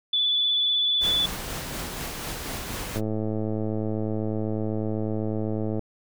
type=tone with vibrato; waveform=sine; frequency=3465 Hz; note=A7; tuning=27 cents flat; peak=-20 dBFS; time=0.13-1.26 s; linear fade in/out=5 ms; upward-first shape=triangle; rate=16 Hz; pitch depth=17 cents each way
type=noise with tremolo; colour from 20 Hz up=pink; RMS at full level=-32 dBFS; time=1-3.01 s; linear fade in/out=50 ms; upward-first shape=sine; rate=4.1 Hz; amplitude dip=25%
type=click train; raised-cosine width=2 ms; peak=-16 dBFS; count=307; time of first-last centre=2.96-5.793 s; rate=108 Hz
effects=none